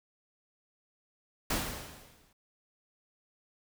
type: noise with exponential decay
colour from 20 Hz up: pink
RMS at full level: -29 dBFS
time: 1.5-2.33 s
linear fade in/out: 5 ms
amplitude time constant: 180 ms
effects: none